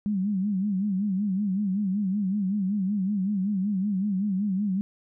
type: tone with vibrato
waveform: sine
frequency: 197.5 Hz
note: G3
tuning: 13 cents sharp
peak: -23 dBFS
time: 0.06-4.81 s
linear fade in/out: 0 ms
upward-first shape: sine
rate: 5.3 Hz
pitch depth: 120 cents each way
effects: none